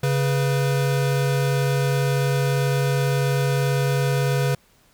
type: tone pair together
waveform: square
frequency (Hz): 138.6 / 493.9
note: C#3 / B4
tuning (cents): 0 / 0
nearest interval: octave + minor seventh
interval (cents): 2200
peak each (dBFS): -20 / -27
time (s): 0.03-4.55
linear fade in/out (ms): 5
effects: pink hiss -58 dBFS RMS until 4.93 s